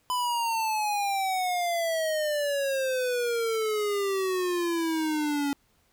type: exponential sweep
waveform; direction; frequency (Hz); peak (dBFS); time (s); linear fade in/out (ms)
square; down; 1006 to 280; -26; 0.1-5.53; 0
effects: pink hiss -67 dBFS RMS until 5.92 s